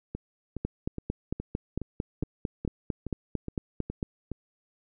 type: two click trains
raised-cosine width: 3 ms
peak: -16 / -21 dBFS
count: 16 / 11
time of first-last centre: 0.65-4.028 / 0.15-4.317 s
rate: 4.44 / 2.4 Hz
effects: none